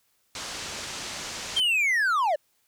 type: low-pass noise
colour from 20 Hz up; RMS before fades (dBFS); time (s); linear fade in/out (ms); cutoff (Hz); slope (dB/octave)
white; -36; 0.35-1.6; 2; 7100; 24
type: linear sweep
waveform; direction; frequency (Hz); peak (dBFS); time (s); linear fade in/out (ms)
triangle; down; 3219 to 554.4; -19; 1.56-2.36; 10
effects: white hiss -69 dBFS RMS until 2.67 s